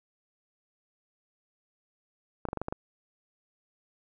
clicks, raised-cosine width 1 ms, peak -18 dBFS, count 7, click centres 2.453 / 2.487 / 2.531 / 2.573 / 2.616 / 2.684 / 2.725 s, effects none

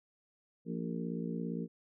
harmonic tone with a mistuned harmonic, 57.5 Hz, A#1, 23 cents flat, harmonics 3 / 4 / 5 / 6 / 7 / 8, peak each -38 / -39 / -44 / -49 / -48 / -45 dBFS, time 0.65-1.68 s, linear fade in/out 50 ms, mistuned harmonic 6, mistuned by +33 cents, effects none

